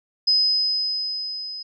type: tone with level ramp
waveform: sine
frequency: 5040 Hz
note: D#8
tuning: 21 cents sharp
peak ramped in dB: -14 to -31 dBFS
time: 0.27-1.63 s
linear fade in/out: 10 ms
effects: none